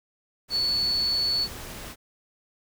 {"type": "tone in noise", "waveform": "sine", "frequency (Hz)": 4435, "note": "C#8", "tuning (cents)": 0, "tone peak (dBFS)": -22, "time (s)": [0.5, 1.48], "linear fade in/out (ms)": 50, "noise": "pink", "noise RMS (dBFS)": -39, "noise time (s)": [0.48, 1.96], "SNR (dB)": 14, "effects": []}